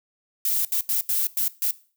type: noise bursts at uneven times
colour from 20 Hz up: violet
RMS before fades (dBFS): -23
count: 6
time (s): 0.45-0.65 / 0.72-0.81 / 0.89-1.01 / 1.09-1.27 / 1.37-1.48 / 1.62-1.71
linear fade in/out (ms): 2
effects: noise-tail reverb RT60 0.4 s tail -19 dB re dry